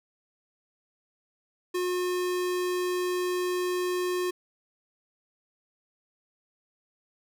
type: tone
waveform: square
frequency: 360 Hz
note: F#4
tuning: 47 cents flat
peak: -27 dBFS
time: 1.74-4.31 s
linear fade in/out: 10 ms
effects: none